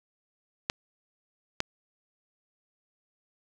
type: clicks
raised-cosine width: 0.2 ms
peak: -9 dBFS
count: 2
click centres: 0.699 / 1.604 s
effects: none